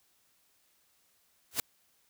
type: noise with exponential growth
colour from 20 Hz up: white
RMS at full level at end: -25 dBFS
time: 1.51-1.6 s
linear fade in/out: 1 ms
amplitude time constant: 19 ms
effects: white hiss -70 dBFS RMS until 2.09 s